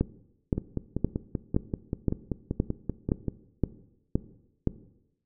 two click trains, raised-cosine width 3 ms, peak -10 / -15 dBFS, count 10 / 15, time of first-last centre 0.01-4.673 / 0.58-3.283 s, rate 1.93 / 5.18 Hz, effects noise-tail reverb RT60 0.9 s tail -17 dB re dry

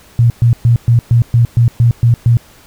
sine tone bursts, 118.1 Hz, A#2, 23 cents sharp, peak -5 dBFS, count 10, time 0.19-2.37 s, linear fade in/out 0 ms, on 110 ms, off 120 ms, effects pink hiss -43 dBFS RMS until 2.66 s

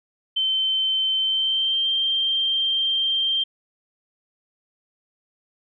sine tone with pitch glide, 3090 to 3162 Hz, G7 to G7, -26 to +14 cents, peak -19 dBFS, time 0.36-3.44 s, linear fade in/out 10 ms, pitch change +40 cents, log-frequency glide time 1.19-1.92 s, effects none

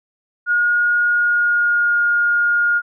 sine tone with pitch glide, 1436 to 1422.8 Hz, F6 to F6, +48 to +32 cents, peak -13 dBFS, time 0.46-2.82 s, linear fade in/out 50 ms, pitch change -16 cents, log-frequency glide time 1.07-2 s, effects none

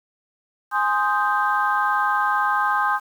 sine chord, Ab major seventh, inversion none, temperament equal, 830.6 / 1046.5 / 1244.5 / 1568 Hz, Ab5 / C6 / Eb6 / G6, 0 / 0 / 0 / 0 cents, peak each -23 dBFS, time 0.71-3 s, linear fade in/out 50 ms, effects tanh soft clip ceiling -8 dBFS + 8-bit

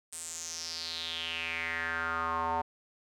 square tone with band-pass filter sweep, 82.6 Hz, E2, 4 cents sharp, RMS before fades -35 dBFS, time 0.12-2.62 s, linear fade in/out 10 ms, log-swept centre 8800 to 850 Hz, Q 5.3, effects none

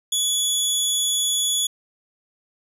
20% pulse tone with amplitude modulation, 3400 Hz, G#7, 40 cents sharp, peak -12 dBFS, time 0.12-1.67 s, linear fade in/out 5 ms, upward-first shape sine, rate 216 Hz, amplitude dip 35%, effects none

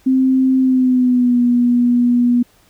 sine tone with pitch glide, 261.6 to 242.7 Hz, C4 to B3, 0 to -30 cents, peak -10 dBFS, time 0.06-2.43 s, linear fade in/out 10 ms, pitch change -130 cents, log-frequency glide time 0.59-1.4 s, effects pink hiss -53 dBFS RMS until 2.69 s

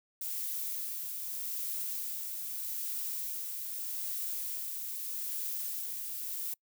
violet noise with tremolo, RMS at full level -36 dBFS, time 0.21-6.54 s, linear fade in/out 5 ms, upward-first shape sine, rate 0.81 Hz, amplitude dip 30%, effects noise-tail reverb RT60 0.1 s tail -25 dB re dry

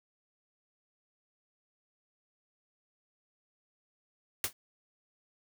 white noise with exponential decay, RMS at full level -26 dBFS, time 4.44-4.53 s, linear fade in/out 2 ms, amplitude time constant 19 ms, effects none

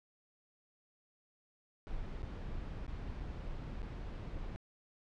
brown noise with dropouts, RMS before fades -42 dBFS, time 1.87-4.56 s, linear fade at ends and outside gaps 0 ms, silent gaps 2.221-2.23 / 2.865-2.879 / 3.199-3.204 / 3.818-3.829 s, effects low-pass 4000 Hz 12 dB/octave

